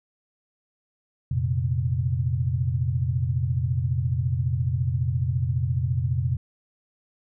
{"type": "chord", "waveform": "sine", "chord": "F suspended fourth", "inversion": "none", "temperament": "just", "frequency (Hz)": [87.31, 116.41, 130.96], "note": ["F2", "Bb2", "C3"], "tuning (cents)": [0, -2, 2], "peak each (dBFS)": [-27, -26, -25], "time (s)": [1.31, 6.37], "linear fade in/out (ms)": 5, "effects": []}